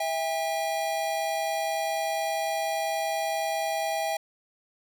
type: tone pair together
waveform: square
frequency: 653.8 / 804 Hz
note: E5 / G5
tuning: -14 / +44 cents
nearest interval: major third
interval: 358 cents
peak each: -30 / -30 dBFS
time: 0-4.17 s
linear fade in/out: 5 ms
effects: none